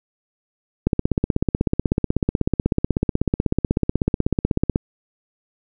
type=click train; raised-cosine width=3 ms; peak=-4 dBFS; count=64; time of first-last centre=0.87-4.759 s; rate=16.2 Hz; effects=none